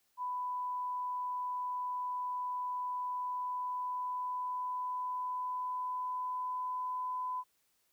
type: tone with pitch glide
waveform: sine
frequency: 995 to 1006 Hz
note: B5 to B5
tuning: +13 to +32 cents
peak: -34 dBFS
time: 0.17-7.44 s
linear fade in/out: 50 ms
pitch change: +19 cents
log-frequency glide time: 3.01-7.14 s
effects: white hiss -75 dBFS RMS until 7.92 s